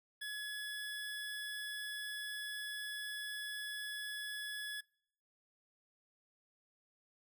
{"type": "tone", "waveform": "25% pulse", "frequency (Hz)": 1696, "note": "G#6", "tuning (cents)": 36, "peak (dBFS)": -37, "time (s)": [0.21, 4.81], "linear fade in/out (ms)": 10, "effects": ["noise-tail reverb RT60 0.7 s tail -26 dB re dry"]}